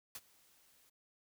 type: noise with ADSR envelope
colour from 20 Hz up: white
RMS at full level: -44 dBFS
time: 0.15-0.9 s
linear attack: 3 ms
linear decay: 44 ms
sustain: -24 dB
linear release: 10 ms
effects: none